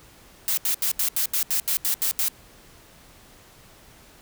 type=noise bursts; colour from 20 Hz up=blue; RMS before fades=-23 dBFS; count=11; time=0.48-2.283 s; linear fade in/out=0 ms; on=93 ms; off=78 ms; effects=pink hiss -51 dBFS RMS until 4.21 s